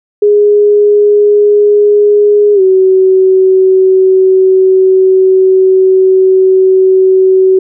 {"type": "tone with pitch glide", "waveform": "sine", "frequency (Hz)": [413.9, 377.4], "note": ["G#4", "F#4"], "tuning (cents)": [-6, 34], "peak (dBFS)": -3, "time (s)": [0.22, 7.59], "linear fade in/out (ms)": 5, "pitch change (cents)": -160, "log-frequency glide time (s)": [2.54, 2.61], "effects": []}